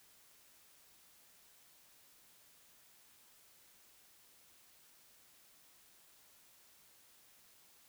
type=silence; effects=white hiss -65 dBFS RMS until 7.88 s